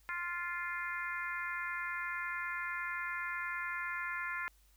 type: harmonic tone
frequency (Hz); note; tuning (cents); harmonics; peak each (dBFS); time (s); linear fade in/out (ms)
349.2; F4; 0; 3 / 4 / 5 / 6 / 7; -43 / -41 / -41 / -42 / -49; 0.09-4.48; 0
effects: added 50 Hz sine -64 dBFS peak until 4.76 s + white hiss -70 dBFS RMS until 4.76 s